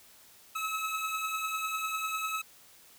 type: beating tone pair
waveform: 25% pulse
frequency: 1282 / 1292 Hz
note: E6 / E6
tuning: -49 / -35 cents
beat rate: 10 Hz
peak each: -34 / -29 dBFS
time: 0.55-2.42 s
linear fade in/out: 10 ms
effects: white hiss -57 dBFS RMS until 2.98 s